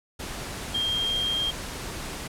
sine tone in noise, 3206 Hz, G7, 38 cents sharp, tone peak -24 dBFS, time 0.74-1.51 s, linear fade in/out 10 ms, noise pink, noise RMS -35 dBFS, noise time 0.19-2.28 s, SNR +8 dB, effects low-pass 11000 Hz 12 dB/octave

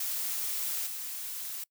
blue noise with level steps, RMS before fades -33 / -38 dBFS, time 0-1.64 s, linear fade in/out 5 ms, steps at 0.86 s, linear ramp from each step 10 ms, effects noise-tail reverb RT60 0.1 s tail -24 dB re dry

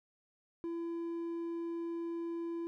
sine tone with hard clipping, 336.5 Hz, E4, 36 cents sharp, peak -37 dBFS, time 0.64-2.67 s, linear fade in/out 0 ms, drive 3 dB, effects none

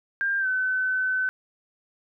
sine tone with pitch glide, 1597 to 1517 Hz, G6 to F#6, +32 to +43 cents, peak -22 dBFS, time 0.21-1.29 s, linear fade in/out 0 ms, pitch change -89 cents, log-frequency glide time 0.39-0.47 s, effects none

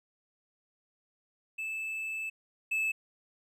triangle tone pair in turn, 2626 / 2614 Hz, E7 / E7, -7 / -15 cents, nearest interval unison, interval 8 cents, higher first, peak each -32 / -26 dBFS, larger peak second, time 1.58-2.3 / 2.71-2.92 s, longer first, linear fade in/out 10 ms, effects none

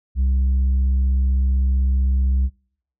sine tone with tanh clipping, 65.41 Hz, C2, in tune, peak -16 dBFS, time 0.15-2.5 s, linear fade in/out 50 ms, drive 3 dB, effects noise-tail reverb RT60 0.6 s tail -25 dB re dry

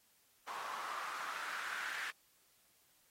white noise with band-pass filter sweep, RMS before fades -43 dBFS, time 0.47-2.11 s, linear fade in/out 10 ms, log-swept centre 1000 to 1700 Hz, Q 4.1, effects white hiss -71 dBFS RMS until 3.1 s + AAC 48 kbps

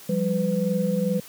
sine tone cluster, 175.3 / 197.7 / 501 Hz, F3 / G3 / B4, +7 / +15 / +25 cents, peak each -25 / -24 / -26 dBFS, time 0.09-1.2 s, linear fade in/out 5 ms, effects white hiss -45 dBFS RMS until 1.28 s + high-pass 100 Hz 12 dB/octave

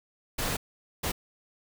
pink noise bursts at uneven times, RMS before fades -30 dBFS, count 2, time 0.38-0.57 / 1.03-1.12 s, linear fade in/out 10 ms, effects none

